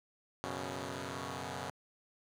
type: chord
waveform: 5% pulse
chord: F# suspended fourth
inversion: none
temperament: equal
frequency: 92.5 / 123.47 / 138.59 Hz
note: F#2 / B2 / C#3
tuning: 0 / 0 / 0 cents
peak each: -32 dBFS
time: 0.44-1.7 s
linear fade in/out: 0 ms
effects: low-pass 10000 Hz 12 dB/octave + 10-bit

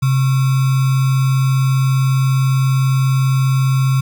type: tone with sample-and-hold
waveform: sine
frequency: 132.6 Hz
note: C3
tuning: 23 cents sharp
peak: -11 dBFS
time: 0.02-4.01 s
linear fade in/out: 10 ms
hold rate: 1225 Hz
effects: none

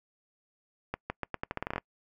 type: accelerating click train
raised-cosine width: 0.5 ms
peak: -17 dBFS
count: 13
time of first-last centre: 0.94-1.781 s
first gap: 160 ms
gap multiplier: 0.83
effects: noise-tail reverb RT60 0.1 s tail -26 dB re dry

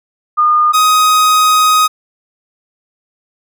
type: tone pair in turn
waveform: sine / 45% pulse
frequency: 1219 / 1254.7 Hz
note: D#6 / D#6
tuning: -36 / +14 cents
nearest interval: unison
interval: 50 cents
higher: second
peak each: -7 dBFS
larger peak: neither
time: 0.37-0.73 / 0.73-1.88 s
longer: second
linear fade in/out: 20 ms
effects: none

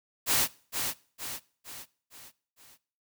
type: noise with echo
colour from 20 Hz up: white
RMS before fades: -25 dBFS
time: 0.26-0.48 s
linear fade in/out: 50 ms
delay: 460 ms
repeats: 5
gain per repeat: -6 dB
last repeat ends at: 2.78 s
effects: noise-tail reverb RT60 0.5 s tail -22 dB re dry

